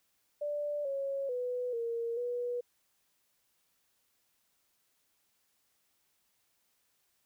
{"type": "tone with pitch steps", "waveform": "sine", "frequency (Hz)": [587, 550, 495.4, 464.8, 486.3], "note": ["D5", "C#5", "B4", "A#4", "B4"], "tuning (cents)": [-1, -14, 5, -5, -27], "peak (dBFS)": -32, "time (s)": [0.41, 2.61], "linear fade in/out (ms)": 10, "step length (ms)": 440, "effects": ["white hiss -75 dBFS RMS until 7.25 s"]}